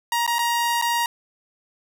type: tone with dropouts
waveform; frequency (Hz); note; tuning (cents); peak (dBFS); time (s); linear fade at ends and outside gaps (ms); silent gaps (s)
sawtooth; 943; A#5; +20; -16; 0.12-1.06; 2; 0.265-0.276 / 0.385-0.39 / 0.815-0.822
effects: none